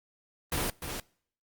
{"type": "noise with echo", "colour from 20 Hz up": "pink", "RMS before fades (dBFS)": -30, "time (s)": [0.52, 0.7], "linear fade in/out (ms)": 2, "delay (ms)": 300, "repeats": 1, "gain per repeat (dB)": -7, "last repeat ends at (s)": 1, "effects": ["noise-tail reverb RT60 0.6 s tail -25 dB re dry", "Opus 32 kbps"]}